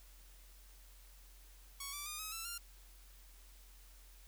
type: tone with pitch steps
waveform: 5% pulse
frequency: 1113 / 1164.3 / 1217.9 / 1274.1 / 1332.8 / 1394.2 Hz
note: C#6 / D6 / D#6 / D#6 / E6 / F6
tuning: +7 / -15 / -37 / +41 / +19 / -3 cents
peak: -31 dBFS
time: 1.8-2.58 s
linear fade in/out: 5 ms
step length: 130 ms
effects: added 45 Hz sine -57 dBFS peak until 4.27 s + white hiss -64 dBFS RMS until 4.27 s